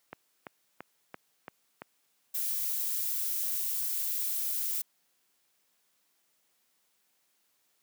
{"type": "click train", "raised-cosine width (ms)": 0.5, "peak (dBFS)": -25, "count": 6, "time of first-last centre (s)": [0.13, 1.819], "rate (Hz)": 2.96}
{"type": "noise", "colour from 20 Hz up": "violet", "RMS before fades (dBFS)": -32, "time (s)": [2.34, 4.82], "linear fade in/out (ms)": 10}
{"effects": ["white hiss -73 dBFS RMS until 7.82 s", "high-pass 150 Hz 12 dB/octave"]}